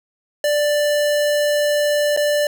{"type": "tone with dropouts", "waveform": "square", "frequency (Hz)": 589, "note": "D5", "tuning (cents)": 5, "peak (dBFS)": -16, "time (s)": [0.44, 2.47], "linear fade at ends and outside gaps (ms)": 2, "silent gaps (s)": [2.165, 2.173], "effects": []}